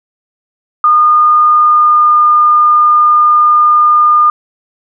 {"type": "tone with pitch glide", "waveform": "sine", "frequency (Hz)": [1220, 1212.3], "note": ["D#6", "D#6"], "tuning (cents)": [-34, -45], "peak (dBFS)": -4, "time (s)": [0.84, 4.3], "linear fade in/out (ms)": 2, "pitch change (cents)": -11, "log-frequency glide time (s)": [1.47, 2.18], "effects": []}